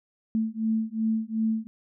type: beating tone pair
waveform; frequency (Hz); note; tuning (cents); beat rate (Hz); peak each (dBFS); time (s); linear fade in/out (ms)
sine; 220.2 / 222.9; A3 / A3; +2 / +23; 2.7; -27; 0.35-1.67; 0
effects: none